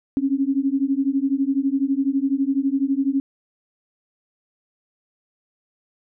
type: beating tone pair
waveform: sine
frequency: 267.6 / 279.6 Hz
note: C4 / C#4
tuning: +39 / +15 cents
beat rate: 12 Hz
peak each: -21 dBFS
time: 0.17-3.2 s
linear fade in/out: 0 ms
effects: none